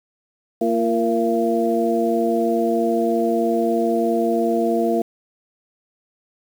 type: tone cluster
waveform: sine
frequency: 230.6 / 342.3 / 465.4 / 679 Hz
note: A#3 / F4 / A#4 / F5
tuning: -19 / -35 / -3 / -49 cents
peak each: -22 dBFS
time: 0.61-5.02 s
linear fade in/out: 5 ms
effects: 7-bit